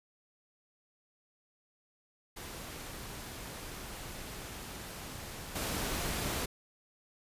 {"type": "noise with level steps", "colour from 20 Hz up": "pink", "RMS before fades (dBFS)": [-44, -35], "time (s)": [2.36, 6.46], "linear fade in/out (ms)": 10, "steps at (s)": 5.55, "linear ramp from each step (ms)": 10, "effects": ["resampled to 32000 Hz"]}